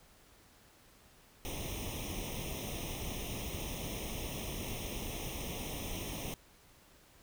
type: noise with comb filter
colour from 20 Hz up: pink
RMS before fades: -40 dBFS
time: 1.45-6.34 s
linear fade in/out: 0 ms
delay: 0.33 ms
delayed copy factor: +1
effects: pink hiss -62 dBFS RMS until 7.22 s